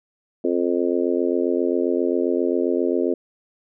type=harmonic tone; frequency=87.5 Hz; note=F2; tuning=4 cents sharp; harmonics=3 / 4 / 5 / 6 / 7; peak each=-24 / -22 / -24 / -28 / -30 dBFS; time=0.44-3.14 s; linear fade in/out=5 ms; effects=none